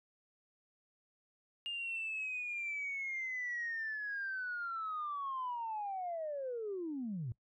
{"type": "linear sweep", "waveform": "sine", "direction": "down", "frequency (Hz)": [2833, 106.4], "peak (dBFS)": -36, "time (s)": [1.66, 7.32], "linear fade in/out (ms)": 0, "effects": ["noise-tail reverb RT60 0.1 s tail -21 dB re dry", "tanh soft clip ceiling -32 dBFS"]}